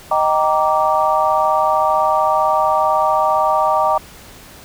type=chord; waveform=sine; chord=Eb major seventh; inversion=none; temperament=just; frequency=622.3 / 777.8 / 933.4 / 1166.7 Hz; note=Eb5 / G5 / Bb5 / D6; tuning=0 / -14 / +2 / -12 cents; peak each=-18 dBFS; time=0.11-3.98 s; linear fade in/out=5 ms; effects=pink hiss -40 dBFS RMS until 4.64 s